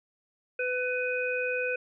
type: harmonic tone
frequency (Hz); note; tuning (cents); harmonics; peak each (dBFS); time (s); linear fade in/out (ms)
500; B4; +21; 1 / 3 / 5; -30 / -33 / -32; 0.59-1.76; 5
effects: none